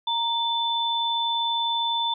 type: tone pair together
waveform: sine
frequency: 932.3 / 3520 Hz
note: A#5 / A7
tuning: 0 / 0 cents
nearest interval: octave + major seventh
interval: 2300 cents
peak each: -25 dBFS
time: 0.07-2.14 s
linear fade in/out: 5 ms
effects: none